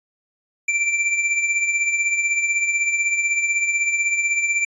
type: tone with tremolo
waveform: square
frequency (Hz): 2349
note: D7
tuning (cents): 0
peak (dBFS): -16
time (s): 0.68-4.65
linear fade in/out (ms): 5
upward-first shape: triangle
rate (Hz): 16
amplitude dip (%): 60
effects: resampled to 24000 Hz